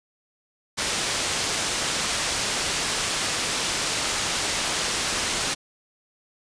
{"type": "low-pass noise", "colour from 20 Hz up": "white", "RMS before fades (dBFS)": -26, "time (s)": [0.77, 5.55], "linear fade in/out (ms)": 20, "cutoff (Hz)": 7000, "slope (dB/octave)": 12, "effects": ["resampled to 22050 Hz"]}